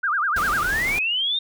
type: tone with vibrato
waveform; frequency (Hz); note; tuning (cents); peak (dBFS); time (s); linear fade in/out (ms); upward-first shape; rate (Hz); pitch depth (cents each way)
sine; 1383; F6; -17; -19; 0.03-0.64; 10; sine; 10; 280
type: noise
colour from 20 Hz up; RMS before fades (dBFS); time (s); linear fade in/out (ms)
pink; -31; 0.36-0.99; 5
type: linear sweep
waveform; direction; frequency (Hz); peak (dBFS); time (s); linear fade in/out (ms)
sine; up; 1400 to 3699; -20; 0.64-1.39; 5
effects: none